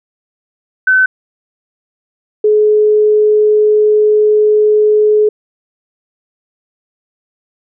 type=tone pair in turn; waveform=sine; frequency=1520 / 424.4 Hz; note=F#6 / G#4; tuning=+46 / +38 cents; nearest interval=octave + minor seventh; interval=2208 cents; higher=first; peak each=-6 dBFS; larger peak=neither; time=0.87-1.06 / 2.44-5.29 s; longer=second; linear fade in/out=5 ms; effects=none